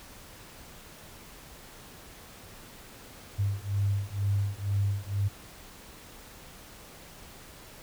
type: beating tone pair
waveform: sine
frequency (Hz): 99 / 101.1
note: G2 / G#2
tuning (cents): +18 / -46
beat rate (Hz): 2.1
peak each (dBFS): -29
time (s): 3.38-5.29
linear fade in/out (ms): 20
effects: pink hiss -49 dBFS RMS until 7.82 s